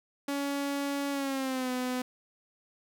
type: tone with pitch glide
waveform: sawtooth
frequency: 281.5 to 252.2 Hz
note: C#4 to B3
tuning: +27 to +36 cents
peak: -26 dBFS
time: 0.28-2.02 s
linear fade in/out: 5 ms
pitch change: -191 cents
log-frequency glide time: 1.11-1.71 s
effects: none